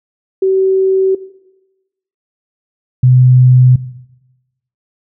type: tone pair in turn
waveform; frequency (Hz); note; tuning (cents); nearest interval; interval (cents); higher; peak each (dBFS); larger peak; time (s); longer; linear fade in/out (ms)
sine; 381.6 / 126.79; G4 / B2; -47 / +46; octave + perfect fifth; 1907; first; -8 / -4; second; 0.42-1.15 / 3.03-3.76; neither; 5
effects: noise-tail reverb RT60 1.0 s tail -17 dB re dry